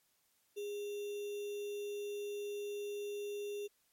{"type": "tone with sample-and-hold", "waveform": "sine", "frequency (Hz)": 410, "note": "G#4", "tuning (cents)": -22, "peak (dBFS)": -38, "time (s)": [0.56, 3.68], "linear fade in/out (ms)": 20, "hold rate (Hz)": 3150, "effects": ["white hiss -75 dBFS RMS until 3.92 s", "MP3 64 kbps"]}